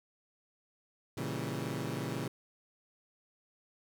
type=chord; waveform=20% pulse; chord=A# diminished seventh; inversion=none; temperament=equal; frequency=116.54 / 138.59 / 164.81 / 196 Hz; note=A#2 / C#3 / E3 / G3; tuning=0 / 0 / 0 / 0 cents; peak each=-35 / -34 / -36 / -39 dBFS; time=1.17-2.28 s; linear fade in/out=5 ms; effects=none